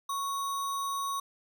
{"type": "tone with sample-and-hold", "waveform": "sine", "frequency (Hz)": 1108.7, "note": "C#6", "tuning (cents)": 0, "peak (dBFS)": -30, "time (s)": [0.09, 1.2], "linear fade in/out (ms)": 5, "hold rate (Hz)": 4900, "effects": []}